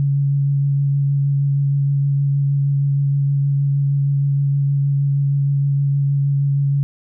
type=tone with vibrato; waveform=sine; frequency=140.1 Hz; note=C#3; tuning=19 cents sharp; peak=-14 dBFS; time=0-6.83 s; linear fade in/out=0 ms; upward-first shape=sine; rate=6.4 Hz; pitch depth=11 cents each way; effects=none